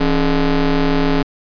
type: ring-modulated tone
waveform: 30% pulse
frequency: 147 Hz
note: D3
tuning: 2 cents sharp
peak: -7 dBFS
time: 0-1.23 s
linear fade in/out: 10 ms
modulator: 127 Hz
effects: resampled to 11025 Hz